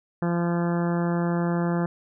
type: harmonic tone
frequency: 172 Hz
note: F3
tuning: 26 cents flat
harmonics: 1 / 2 / 3 / 4 / 5 / 6 / 7 / 8 / 9 / 10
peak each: -23 / -29 / -33 / -35 / -37 / -39 / -40 / -41 / -42 / -43 dBFS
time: 0.22-1.86 s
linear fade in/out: 2 ms
effects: none